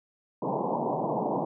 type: band-pass noise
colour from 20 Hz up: white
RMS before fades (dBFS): -29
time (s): 0.42-1.45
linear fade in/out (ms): 5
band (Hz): 130 to 1000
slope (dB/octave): 96
effects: none